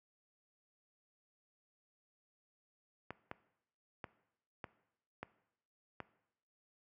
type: clicks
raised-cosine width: 0.5 ms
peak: -27 dBFS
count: 6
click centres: 3.106 / 3.314 / 4.042 / 4.642 / 5.23 / 6.003 s
effects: noise-tail reverb RT60 0.8 s tail -18 dB re dry + high-pass 80 Hz 12 dB/octave